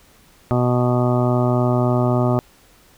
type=harmonic tone; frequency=123.47 Hz; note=B2; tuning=in tune; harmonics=1 / 2 / 3 / 4 / 5 / 6 / 7 / 8 / 9 / 10; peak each=-18 / -21 / -23 / -34 / -23 / -29 / -30 / -37 / -32 / -30 dBFS; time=0.51-2.39 s; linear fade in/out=0 ms; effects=pink hiss -52 dBFS RMS until 2.97 s